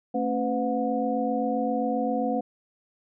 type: tone cluster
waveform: sine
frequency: 225.2 / 272.8 / 505 / 723 Hz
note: A3 / C#4 / B4 / F#5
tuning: +40 / -28 / +39 / -40 cents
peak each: -29 dBFS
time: 0.14-2.41 s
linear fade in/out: 10 ms
effects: none